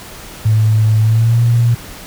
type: tone with pitch glide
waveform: sine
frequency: 108.9 to 118.07 Hz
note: A2 to A#2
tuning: -17 to +23 cents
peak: -8 dBFS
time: 0.45-1.75 s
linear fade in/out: 10 ms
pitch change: +140 cents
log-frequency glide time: 1.01-1.41 s
effects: pink hiss -33 dBFS RMS until 2.06 s